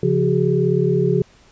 sine tone cluster, 137.4 / 173.7 / 377.8 / 416.8 Hz, C#3 / F3 / F#4 / G#4, -15 / -9 / +36 / +6 cents, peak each -20 dBFS, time 0.03-1.22 s, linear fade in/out 2 ms, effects pink hiss -52 dBFS RMS until 1.51 s + resampled to 16000 Hz

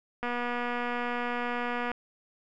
click train, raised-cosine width 0.5 ms, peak -18 dBFS, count 409, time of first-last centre 0.23-1.916 s, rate 242 Hz, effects none

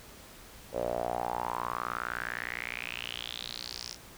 sawtooth tone with band-pass filter sweep, 59.7 Hz, A#1, 42 cents sharp, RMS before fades -36 dBFS, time 0.72-3.97 s, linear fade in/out 50 ms, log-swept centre 540 to 5600 Hz, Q 5.7, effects pink hiss -51 dBFS RMS until 4.17 s

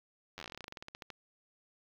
slowing click train, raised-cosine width 0.2 ms, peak -26 dBFS, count 22, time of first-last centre 0.38-1.103 s, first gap 10 ms, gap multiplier 1.11, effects low-pass 5000 Hz 12 dB/octave + 9-bit

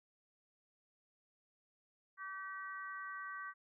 harmonic tone, 384.3 Hz, G4, 34 cents flat, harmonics 3 / 4 / 5, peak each -46 / -47 / -50 dBFS, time 2.17-3.54 s, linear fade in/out 50 ms, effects none

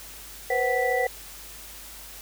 sine tone cluster, 485.5 / 519 / 749 / 1971 Hz, B4 / C5 / F#5 / B6, -30 / -14 / +21 / -4 cents, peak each -27 dBFS, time 0.5-1.07 s, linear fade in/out 5 ms, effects added 50 Hz sine -49 dBFS peak until 2.21 s + white hiss -43 dBFS RMS until 2.21 s

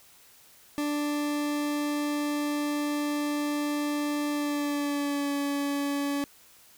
40% pulse tone with pitch glide, 293.7 to 283.7 Hz, D4 to C#4, 0 to +40 cents, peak -26 dBFS, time 0.78-6.24 s, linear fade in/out 0 ms, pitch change -60 cents, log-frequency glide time 4.31-5.33 s, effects white hiss -56 dBFS RMS until 6.77 s

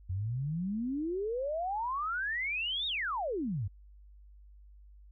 sine exponential two-way sweep, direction up then down, 87.31 to 3800 to 87.31 Hz, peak -31 dBFS, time 0.09-3.68 s, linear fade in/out 10 ms, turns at 2.87 s, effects added 50 Hz sine -52 dBFS peak until 5.11 s

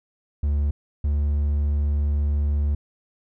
triangle tone pair in turn, 72.5 / 72.83 Hz, D2 / D2, -22 / -14 cents, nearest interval unison, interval 8 cents, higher second, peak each -17 dBFS, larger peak neither, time 0.43-0.71 / 1.04-2.75 s, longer second, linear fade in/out 5 ms, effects none

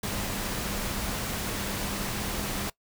sine tone in noise, 200 Hz, G3, 35 cents sharp, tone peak -39 dBFS, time 0.03-2.7 s, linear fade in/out 5 ms, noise pink, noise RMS -32 dBFS, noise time 0.03-2.7 s, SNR -10 dB, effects noise-tail reverb RT60 0.1 s tail -21 dB re dry

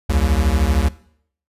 square beating tone pair, 64.4 / 77.4 Hz, C2 / D#2, -27 / -9 cents, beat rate 13 Hz, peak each -18 dBFS, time 0.09-0.89 s, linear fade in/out 10 ms, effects noise-tail reverb RT60 0.6 s tail -18 dB re dry + resampled to 32000 Hz

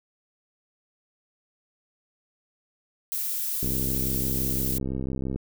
violet noise, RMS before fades -29 dBFS, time 3.12-4.78 s, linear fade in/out 0 ms
click train, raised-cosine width 3 ms, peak -18 dBFS, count 115, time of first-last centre 3.63-5.36 s, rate 65.9 Hz
effects none

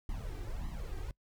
brown noise with flanger, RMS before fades -39 dBFS, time 0.09-1.11 s, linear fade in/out 2 ms, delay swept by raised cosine 0.98 to 2.58 ms, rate 1.7 Hz, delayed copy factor +0.8, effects noise-tail reverb RT60 0.1 s tail -23 dB re dry

